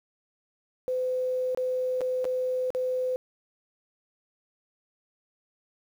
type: tone with dropouts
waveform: sine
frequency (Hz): 509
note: C5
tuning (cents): -48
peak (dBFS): -25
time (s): 0.88-3.16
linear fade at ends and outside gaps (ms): 0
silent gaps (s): 1.548-1.574 / 2.008-2.015 / 2.244-2.252 / 2.704-2.749
effects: 9-bit